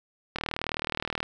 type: click train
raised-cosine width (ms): 0.3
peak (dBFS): -13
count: 35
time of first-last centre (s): 0.36-1.23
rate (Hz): 39.1
effects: none